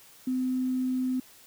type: tone with tanh clipping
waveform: triangle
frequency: 256.1 Hz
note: C4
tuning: 37 cents flat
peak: -25 dBFS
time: 0.27-1.2 s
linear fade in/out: 5 ms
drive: 3 dB
effects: white hiss -54 dBFS RMS until 1.46 s